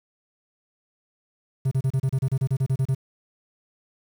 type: tone bursts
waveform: triangle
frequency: 132.6 Hz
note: C3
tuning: 23 cents sharp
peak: -17 dBFS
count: 14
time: 1.65-2.949 s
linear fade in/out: 10 ms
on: 64 ms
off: 31 ms
effects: 8-bit